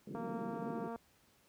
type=band-pass noise; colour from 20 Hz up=pink; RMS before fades=-44 dBFS; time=0.07-0.88 s; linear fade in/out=2 ms; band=150 to 450 Hz; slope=48 dB/octave
type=click train; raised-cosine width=1 ms; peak=-31 dBFS; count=188; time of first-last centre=0.15-0.96 s; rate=231 Hz
effects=pink hiss -69 dBFS RMS until 1.48 s + high-pass 60 Hz 12 dB/octave